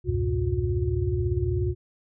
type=tone cluster; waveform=sine; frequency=67.6 / 85.6 / 102 / 122.2 / 359.9 Hz; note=C#2 / F2 / G#2 / B2 / F#4; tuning=-43 / -34 / -31 / -18 / -48 cents; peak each=-29 dBFS; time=0.04-1.75 s; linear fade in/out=50 ms; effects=none